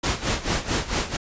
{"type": "noise with tremolo", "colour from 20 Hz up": "pink", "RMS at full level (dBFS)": -22, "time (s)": [0.03, 1.17], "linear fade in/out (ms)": 10, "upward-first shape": "sine", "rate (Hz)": 4.5, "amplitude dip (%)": 80, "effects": ["resampled to 16000 Hz"]}